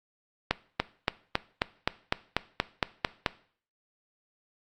accelerating click train, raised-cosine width 0.3 ms, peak -7 dBFS, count 12, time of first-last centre 0.51-3.262 s, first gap 290 ms, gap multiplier 0.97, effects noise-tail reverb RT60 0.5 s tail -18 dB re dry + Opus 48 kbps

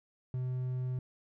triangle tone, 127.2 Hz, C3, 48 cents flat, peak -30 dBFS, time 0.34-0.99 s, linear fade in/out 2 ms, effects none

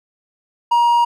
triangle tone, 948 Hz, A#5, 29 cents sharp, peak -9 dBFS, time 0.71-1.05 s, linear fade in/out 10 ms, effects none

